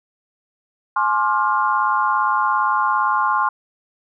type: chord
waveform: sine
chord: D half-diminished seventh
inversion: second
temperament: just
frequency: 845.8 / 1057.2 / 1174.7 / 1409.6 Hz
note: Ab5 / C6 / D6 / F6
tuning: +31 / +18 / 0 / +16 cents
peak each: -22 / -18 / -24 / -23 dBFS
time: 0.96-3.49 s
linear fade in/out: 5 ms
effects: none